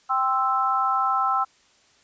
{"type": "chord", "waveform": "sine", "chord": "C major", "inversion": "second", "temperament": "equal", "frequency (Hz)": [784, 1046.5, 1318.5], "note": ["G5", "C6", "E6"], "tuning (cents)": [0, 0, 0], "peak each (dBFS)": [-25, -26, -22], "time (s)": [0.09, 1.45], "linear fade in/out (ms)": 20, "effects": ["white hiss -59 dBFS RMS until 2.03 s", "resampled to 16000 Hz"]}